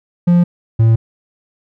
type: tone pair in turn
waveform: triangle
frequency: 174.61 / 113.05 Hz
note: F3 / A2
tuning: 0 / +47 cents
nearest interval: minor sixth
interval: 753 cents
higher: first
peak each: -5 dBFS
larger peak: neither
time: 0.27-0.44 / 0.79-0.96 s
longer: neither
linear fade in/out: 10 ms
effects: none

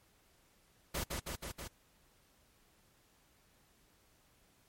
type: noise with echo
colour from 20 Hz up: pink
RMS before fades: -37 dBFS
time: 0.94-1.04 s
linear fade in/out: 10 ms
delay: 160 ms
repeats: 4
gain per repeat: -2 dB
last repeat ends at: 1.68 s
effects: pink hiss -69 dBFS RMS until 4.68 s + MP3 64 kbps

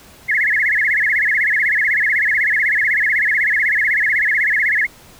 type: tone with vibrato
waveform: sine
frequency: 1909 Hz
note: A#6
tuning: 41 cents sharp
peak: -13 dBFS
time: 0.28-4.87 s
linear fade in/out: 20 ms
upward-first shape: sine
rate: 16 Hz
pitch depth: 230 cents each way
effects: pink hiss -44 dBFS RMS until 5.19 s

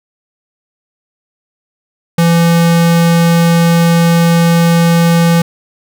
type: tone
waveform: square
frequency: 168.6 Hz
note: E3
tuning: 39 cents sharp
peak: -7 dBFS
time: 2.18-5.42 s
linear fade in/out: 5 ms
effects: none

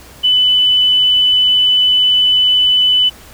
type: tone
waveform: sine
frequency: 2997 Hz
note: F#7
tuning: 22 cents sharp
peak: -8 dBFS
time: 0.23-3.1 s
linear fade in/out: 20 ms
effects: added 60 Hz sine -43 dBFS peak until 3.33 s + pink hiss -39 dBFS RMS until 3.33 s

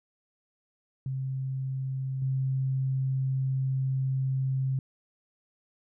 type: tone with level steps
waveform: sine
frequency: 132.7 Hz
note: C3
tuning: 25 cents sharp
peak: -29 / -25 dBFS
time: 1.06-4.79 s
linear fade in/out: 2 ms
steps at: 2.22 s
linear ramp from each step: 2 ms
effects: none

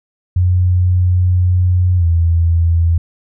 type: tone with pitch glide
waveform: sine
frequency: 90.3 to 83.77 Hz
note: F#2 to E2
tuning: -42 to +28 cents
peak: -9 dBFS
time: 0.36-2.98 s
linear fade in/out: 5 ms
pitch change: -130 cents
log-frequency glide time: 1.97-2.05 s
effects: none

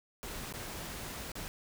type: noise with dropouts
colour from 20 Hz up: pink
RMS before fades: -42 dBFS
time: 0.23-1.48 s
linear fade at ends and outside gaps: 0 ms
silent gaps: 0.525-0.538 / 1.318-1.354 s
effects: none

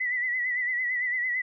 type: tone with vibrato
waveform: sine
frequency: 1980 Hz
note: B6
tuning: 4 cents sharp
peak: -25 dBFS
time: 0-1.42 s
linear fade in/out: 10 ms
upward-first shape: sine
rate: 8.9 Hz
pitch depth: 57 cents each way
effects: none

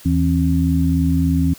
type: tone cluster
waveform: sine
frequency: 80.5 / 164.4 / 267.6 Hz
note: E2 / E3 / C4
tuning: -41 / -4 / +39 cents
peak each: -18 dBFS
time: 0.05-1.54 s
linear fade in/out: 10 ms
effects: white hiss -43 dBFS RMS until 1.58 s

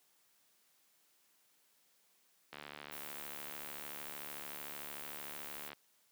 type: click train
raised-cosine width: 0.3 ms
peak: -30 dBFS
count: 236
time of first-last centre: 2.53-5.732 s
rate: 73.4 Hz
type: noise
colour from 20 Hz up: violet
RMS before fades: -48 dBFS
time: 2.91-5.7 s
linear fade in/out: 20 ms
effects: white hiss -72 dBFS RMS until 6.11 s + high-pass 150 Hz 12 dB/octave

